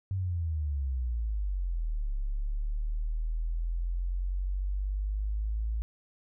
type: exponential two-way sweep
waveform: sine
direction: down then up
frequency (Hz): 98 to 34.65 to 55.3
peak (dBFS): -28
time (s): 0.11-5.82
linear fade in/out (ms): 0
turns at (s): 2.14
effects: none